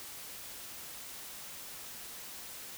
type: silence
effects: white hiss -46 dBFS RMS until 2.77 s